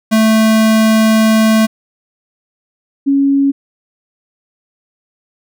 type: tone pair in turn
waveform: square / sine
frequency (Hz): 220 / 277.2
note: A3 / C#4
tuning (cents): 0 / 0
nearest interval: major third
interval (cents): 400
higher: second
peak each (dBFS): -8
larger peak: neither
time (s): 0.11-1.67 / 3.06-3.52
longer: first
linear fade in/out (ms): 20
effects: none